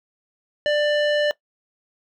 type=tone with low-pass filter; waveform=square; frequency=592 Hz; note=D5; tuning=14 cents sharp; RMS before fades=-20 dBFS; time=0.66-1.31 s; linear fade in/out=0 ms; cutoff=3200 Hz; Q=1.5; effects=noise-tail reverb RT60 0.1 s tail -19 dB re dry